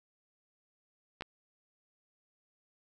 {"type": "clicks", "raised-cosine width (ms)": 0.3, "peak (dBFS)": [-23, -24], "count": 2, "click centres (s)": [1.209, 1.222], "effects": []}